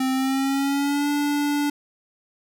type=tone with pitch glide; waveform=square; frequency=261.6 to 290.3 Hz; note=C4 to D4; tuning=0 to -20 cents; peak=-21 dBFS; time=0-1.7 s; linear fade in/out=5 ms; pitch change=+180 cents; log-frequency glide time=0.12-1.09 s; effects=none